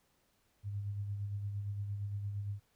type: tone with tremolo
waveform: sine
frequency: 101.4 Hz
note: G#2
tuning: 41 cents flat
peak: -34 dBFS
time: 0.63-2.6 s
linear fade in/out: 50 ms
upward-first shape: sine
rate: 8.7 Hz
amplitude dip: 40%
effects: pink hiss -74 dBFS RMS until 2.75 s